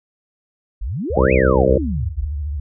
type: exponential two-way sweep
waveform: sine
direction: up then down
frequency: 40.69 to 2637 to 40.69 Hz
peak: -21 dBFS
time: 0.81-2.26 s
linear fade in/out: 10 ms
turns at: 1.33 s
type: tone with vibrato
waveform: sine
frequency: 73.3 Hz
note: D2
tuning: 3 cents flat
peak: -21 dBFS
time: 1.1-2.6 s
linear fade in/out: 5 ms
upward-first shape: sine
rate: 14 Hz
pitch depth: 130 cents each way
type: harmonic tone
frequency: 65.41 Hz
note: C2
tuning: in tune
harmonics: 1 / 2 / 3 / 4 / 5 / 6 / 7 / 8 / 9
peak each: -21 / -23 / -22 / -27 / -23 / -22 / -18 / -18 / -23 dBFS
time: 1.16-1.78 s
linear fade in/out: 5 ms
effects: none